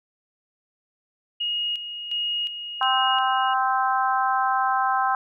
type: tone with tremolo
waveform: sine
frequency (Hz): 2872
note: F7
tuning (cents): +48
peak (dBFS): -23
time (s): 1.4-3.54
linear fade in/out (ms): 10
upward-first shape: square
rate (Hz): 1.4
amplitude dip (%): 60
type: harmonic tone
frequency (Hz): 260.5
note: C4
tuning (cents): -7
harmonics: 3 / 4 / 5 / 6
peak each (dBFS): -23 / -24 / -26 / -29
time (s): 2.81-5.15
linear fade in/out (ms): 2
effects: none